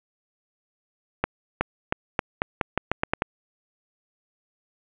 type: accelerating click train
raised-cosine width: 0.5 ms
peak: -6 dBFS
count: 11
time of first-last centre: 1.24-3.221 s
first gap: 370 ms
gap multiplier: 0.85
effects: resampled to 8000 Hz + 8-bit